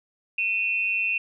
sine tone pair together, 2500 / 2702 Hz, D#7 / E7, +8 / +42 cents, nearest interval minor second, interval 134 cents, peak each -25 dBFS, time 0.38-1.18 s, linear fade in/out 5 ms, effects none

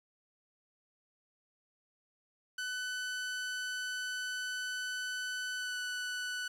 sawtooth tone with pitch glide, 1500 to 1487.9 Hz, F#6 to F#6, +23 to +9 cents, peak -32 dBFS, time 2.58-6.48 s, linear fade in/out 5 ms, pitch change -14 cents, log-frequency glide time 5.57-5.77 s, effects low-pass 9000 Hz 12 dB/octave + 10-bit

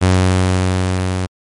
sawtooth tone with level ramp, 92.5 Hz, F#2, in tune, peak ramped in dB -5 to -13 dBFS, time 0.01-1.27 s, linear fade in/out 20 ms, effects MP3 48 kbps

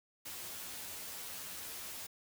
white noise with comb filter, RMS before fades -45 dBFS, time 0.25-2.07 s, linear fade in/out 10 ms, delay 11 ms, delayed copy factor +0.7, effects none

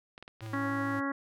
clicks, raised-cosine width 0.3 ms, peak -30 dBFS, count 6, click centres 0.179 / 0.226 / 0.279 / 0.407 / 0.462 / 0.54 s
square tone with vibrato, 109.5 Hz, A2, 8 cents flat, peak -39 dBFS, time 0.41-1.01 s, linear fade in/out 20 ms, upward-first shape sine, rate 6.8 Hz, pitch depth 26 cents each way
harmonic tone, 277.2 Hz, C#4, in tune, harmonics 1 / 2 / 3 / 4 / 5 / 6 / 7, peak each -32 / -40 / -44 / -37 / -40 / -40 / -42 dBFS, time 0.53-1.12 s, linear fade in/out 5 ms
effects none

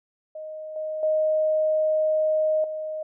sine tone with level steps, 622.3 Hz, D#5, in tune, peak -33 / -27 / -19 / -28 dBFS, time 0.35-3.03 s, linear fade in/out 5 ms, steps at 0.76 / 1.03 / 2.64 s, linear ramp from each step 2 ms, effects none

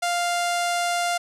sawtooth tone with low-pass filter, 698.5 Hz, F5, in tune, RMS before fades -24 dBFS, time 0.02-1.18 s, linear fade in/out 10 ms, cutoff 9400 Hz, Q 1.3, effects none

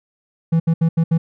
triangle tone bursts at uneven times, 164.3 Hz, E3, 5 cents flat, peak -10 dBFS, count 5, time 0.52-0.6 / 0.67-0.74 / 0.81-0.89 / 0.97-1.04 / 1.11-1.18 s, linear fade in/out 10 ms, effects none

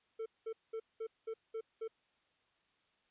triangle tone bursts, 447 Hz, A4, 27 cents sharp, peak -36 dBFS, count 7, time 0.19-1.88 s, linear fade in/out 10 ms, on 70 ms, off 200 ms, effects white hiss -75 dBFS RMS until 3.1 s + resampled to 8000 Hz

